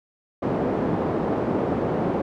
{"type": "band-pass noise", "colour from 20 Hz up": "pink", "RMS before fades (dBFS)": -24, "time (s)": [0.42, 2.22], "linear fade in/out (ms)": 10, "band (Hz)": [190, 620], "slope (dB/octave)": 12, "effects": []}